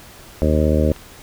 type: harmonic tone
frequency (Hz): 76.7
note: D#2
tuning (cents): -24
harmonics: 1 / 2 / 3 / 4 / 5 / 6 / 7 / 8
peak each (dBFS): -17 / -23 / -21 / -23 / -26 / -25 / -22 / -27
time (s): 0.42-0.92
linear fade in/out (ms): 0
type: click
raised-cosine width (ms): 0.3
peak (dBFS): -24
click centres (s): 0.963
effects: pink hiss -42 dBFS RMS until 1.22 s